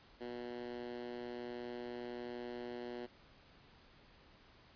10% pulse tone with high-pass filter, 121.3 Hz, B2, 31 cents flat, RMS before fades -45 dBFS, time 0.2-3.07 s, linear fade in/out 20 ms, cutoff 300 Hz, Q 2.7, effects pink hiss -63 dBFS RMS until 4.75 s + resampled to 11025 Hz

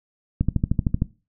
click train, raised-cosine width 5 ms, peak -7 dBFS, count 9, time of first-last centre 0.41-1.021 s, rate 13.1 Hz, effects noise-tail reverb RT60 0.3 s tail -19 dB re dry

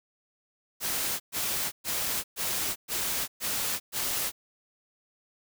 white noise bursts, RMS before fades -30 dBFS, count 7, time 0.8-4.32 s, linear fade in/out 50 ms, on 400 ms, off 120 ms, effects none

